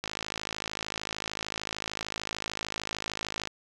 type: click train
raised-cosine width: 0.2 ms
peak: -15 dBFS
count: 184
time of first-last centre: 0.04-3.473 s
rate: 53.3 Hz
effects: none